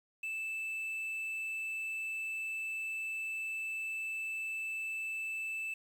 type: tone with quantisation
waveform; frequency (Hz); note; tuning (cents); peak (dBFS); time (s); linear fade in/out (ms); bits
triangle; 2637; E7; 0; -34; 0.23-5.74; 5; 10
effects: none